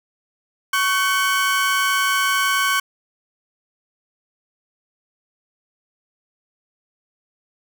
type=tone pair together; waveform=30% pulse; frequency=1114 / 1527.2 Hz; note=C#6 / G6; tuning=+8 / -46 cents; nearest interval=perfect fourth; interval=546 cents; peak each=-17 dBFS; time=0.73-2.8 s; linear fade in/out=5 ms; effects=none